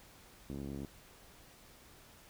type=tone with low-pass filter; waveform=5% pulse; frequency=69.3 Hz; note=C#2; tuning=in tune; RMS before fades=-42 dBFS; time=0.5-0.85 s; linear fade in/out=0 ms; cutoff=270 Hz; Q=1.4; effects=pink hiss -59 dBFS RMS until 2.29 s